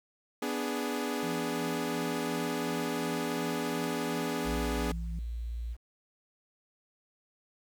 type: chord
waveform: sawtooth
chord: G# diminished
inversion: first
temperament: equal with one note detuned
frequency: 246.9 / 292.8 / 415.3 Hz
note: B3 / D4 / G#4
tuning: 0 / -5 / 0 cents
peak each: -31 / -32 / -32 dBFS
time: 0.42-4.92 s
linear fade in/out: 5 ms
type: tone with tremolo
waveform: sine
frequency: 169.2 Hz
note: E3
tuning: 45 cents sharp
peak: -37 dBFS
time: 1.23-5.19 s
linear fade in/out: 2 ms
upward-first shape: sine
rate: 2.8 Hz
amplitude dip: 40%
type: tone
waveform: sine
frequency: 58 Hz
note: A#1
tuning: 8 cents flat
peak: -33 dBFS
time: 4.44-5.77 s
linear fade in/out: 50 ms
effects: 10-bit